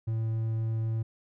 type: tone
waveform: triangle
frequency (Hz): 112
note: A2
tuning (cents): +31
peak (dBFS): -25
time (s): 0.07-1.03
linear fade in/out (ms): 10
effects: none